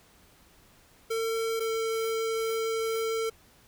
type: tone pair in turn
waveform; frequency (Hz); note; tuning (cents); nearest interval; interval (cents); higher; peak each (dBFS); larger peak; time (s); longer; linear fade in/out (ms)
square; 451.8 / 448.9; A4 / A4; +46 / +35; unison; 11; first; -28; neither; 1.1-1.6 / 1.6-3.3; second; 10
effects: pink hiss -59 dBFS RMS until 3.67 s